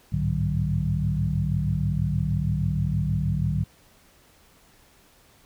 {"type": "tone cluster", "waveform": "sine", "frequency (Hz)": [64.5, 101.8, 108.1, 150.2, 188], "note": ["C2", "G#2", "A2", "D3", "F#3"], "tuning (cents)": [-24, -34, -30, 39, 28], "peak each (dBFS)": [-30, -30, -29, -25, -30], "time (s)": [0.12, 3.64], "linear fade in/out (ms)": 10, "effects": ["pink hiss -57 dBFS RMS until 5.45 s"]}